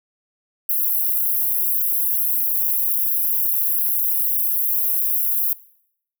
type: high-pass noise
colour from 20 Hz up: white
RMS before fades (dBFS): -20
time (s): 0.69-5.53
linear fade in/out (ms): 2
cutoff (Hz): 11000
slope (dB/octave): 96
effects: noise-tail reverb RT60 0.7 s tail -20 dB re dry